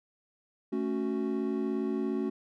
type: chord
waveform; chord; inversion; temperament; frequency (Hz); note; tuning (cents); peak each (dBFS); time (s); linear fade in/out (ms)
triangle; F# minor; first; equal; 220 / 277.2 / 370; A3 / C#4 / F#4; 0 / 0 / 0; -31; 0.72-2.3; 10
effects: none